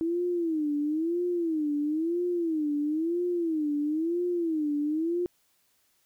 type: tone with vibrato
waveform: sine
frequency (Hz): 321.7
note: E4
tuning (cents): -42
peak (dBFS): -25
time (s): 0.01-5.26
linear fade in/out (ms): 0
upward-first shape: sine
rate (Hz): 1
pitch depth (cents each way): 170
effects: white hiss -69 dBFS RMS until 6.05 s